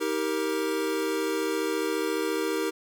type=chord; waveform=square; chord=Eb major; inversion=none; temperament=equal with one note detuned; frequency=317.3 / 392 / 466.2 Hz; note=Eb4 / G4 / Bb4; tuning=+34 / 0 / 0 cents; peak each=-31 / -31 / -31 dBFS; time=0-2.71 s; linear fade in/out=20 ms; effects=none